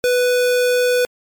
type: tone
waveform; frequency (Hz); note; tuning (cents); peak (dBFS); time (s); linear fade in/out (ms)
square; 494.9; B4; +4; -14; 0.04-1.05; 0
effects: MP3 96 kbps